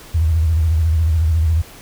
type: tone with vibrato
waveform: sine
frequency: 80.5 Hz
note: E2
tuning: 41 cents flat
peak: -12 dBFS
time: 0.14-1.62 s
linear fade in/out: 10 ms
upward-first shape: square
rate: 14 Hz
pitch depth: 78 cents each way
effects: pink hiss -40 dBFS RMS until 1.81 s